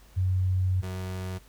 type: tone pair in turn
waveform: sine / 35% pulse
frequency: 92.8 / 92.8 Hz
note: F#2 / F#2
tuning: +6 / +6 cents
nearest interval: unison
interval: 0 cents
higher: neither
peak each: -22 / -30 dBFS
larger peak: first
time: 0.16-0.82 / 0.82-1.39 s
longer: first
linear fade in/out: 20 ms
effects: added 50 Hz sine -53 dBFS peak until 1.48 s + pink hiss -58 dBFS RMS until 1.48 s